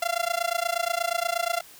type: tone with amplitude modulation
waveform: sawtooth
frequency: 687 Hz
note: F5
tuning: 29 cents flat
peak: -17 dBFS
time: 0.02-1.61 s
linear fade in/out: 5 ms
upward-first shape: sine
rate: 28.4 Hz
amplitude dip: 95%
effects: white hiss -49 dBFS RMS until 1.79 s